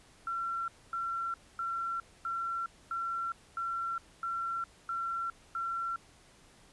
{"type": "tone bursts", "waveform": "sine", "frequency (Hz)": 1359, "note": "F6", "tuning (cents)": -48, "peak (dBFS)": -32, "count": 9, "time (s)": [0.27, 5.96], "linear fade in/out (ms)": 2, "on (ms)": 410, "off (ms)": 250, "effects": ["pink hiss -60 dBFS RMS until 6.72 s", "resampled to 24000 Hz"]}